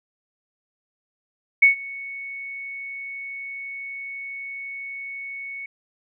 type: tone with ADSR envelope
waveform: sine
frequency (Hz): 2217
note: C#7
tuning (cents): 0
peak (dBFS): -8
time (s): 1.62-5.66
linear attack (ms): 9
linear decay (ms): 120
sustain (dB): -23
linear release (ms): 4
effects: none